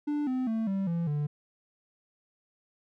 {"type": "tone with pitch steps", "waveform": "triangle", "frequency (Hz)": [294.6, 256.5, 223.3, 194.36, 169.2, 147.3], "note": ["D4", "C4", "A3", "G3", "E3", "D3"], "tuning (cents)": [6, -34, 26, -15, 45, 6], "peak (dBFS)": -25, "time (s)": [0.07, 1.27], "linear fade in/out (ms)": 10, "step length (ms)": 200, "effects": []}